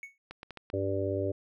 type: tone with exponential decay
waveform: triangle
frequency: 2217 Hz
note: C#7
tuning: in tune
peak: -35 dBFS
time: 0.03-0.18 s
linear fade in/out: 1 ms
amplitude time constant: 31 ms
type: clicks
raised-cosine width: 0.3 ms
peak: -26 dBFS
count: 5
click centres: 0.31 / 0.431 / 0.507 / 0.573 / 0.701 s
type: harmonic tone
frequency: 97.6 Hz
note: G2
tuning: 7 cents flat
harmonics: 1 / 3 / 4 / 5 / 6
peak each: -34 / -36 / -33 / -37 / -34 dBFS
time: 0.73-1.32 s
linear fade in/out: 10 ms
effects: none